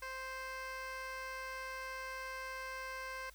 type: tone with band-pass filter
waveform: 15% pulse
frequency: 523.3 Hz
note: C5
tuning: in tune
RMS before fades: -44 dBFS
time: 0.02-3.3 s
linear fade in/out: 5 ms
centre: 1900 Hz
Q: 0.5
effects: added 50 Hz sine -59 dBFS peak until 3.34 s + white hiss -63 dBFS RMS until 3.34 s